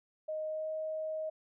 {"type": "tone with pitch glide", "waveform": "sine", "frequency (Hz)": [622.3, 628.1], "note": ["D#5", "D#5"], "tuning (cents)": [0, 16], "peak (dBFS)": -34, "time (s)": [0.28, 1.3], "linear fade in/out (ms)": 10, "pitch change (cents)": 16, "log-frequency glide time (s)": [0.47, 0.7], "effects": []}